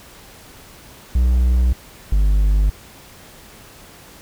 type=tone pair in turn; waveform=triangle; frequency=61.74 / 50.29 Hz; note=B1 / G1; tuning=0 / +45 cents; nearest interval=major third; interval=355 cents; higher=first; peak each=-10 dBFS; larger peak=neither; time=1.15-1.73 / 2.12-2.7 s; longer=neither; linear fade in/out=5 ms; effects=pink hiss -43 dBFS RMS until 4.21 s